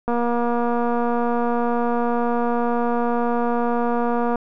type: click train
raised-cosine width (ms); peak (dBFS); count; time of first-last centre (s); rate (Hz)
1; -10; 1019; 0.08-4.357; 238
effects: none